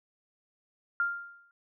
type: tone with exponential decay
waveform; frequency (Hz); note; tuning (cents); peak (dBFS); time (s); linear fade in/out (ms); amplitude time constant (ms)
sine; 1396.9; F6; 0; -23; 1-1.51; 1; 110
effects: none